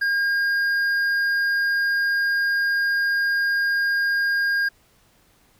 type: tone with hard clipping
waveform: triangle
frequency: 1617 Hz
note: G#6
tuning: 47 cents flat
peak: -20 dBFS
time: 0.01-4.69 s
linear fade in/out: 10 ms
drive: 8 dB
effects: pink hiss -59 dBFS RMS until 5.59 s